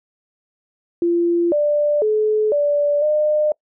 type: tone with pitch steps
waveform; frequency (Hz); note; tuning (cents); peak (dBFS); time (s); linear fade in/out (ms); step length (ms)
sine; 343.3 / 590 / 429 / 582 / 605; F4 / D5 / A4 / D5 / D#5; -30 / +8 / -44 / -16 / -49; -14; 1.02-3.52; 2; 500
effects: noise-tail reverb RT60 0.1 s tail -26 dB re dry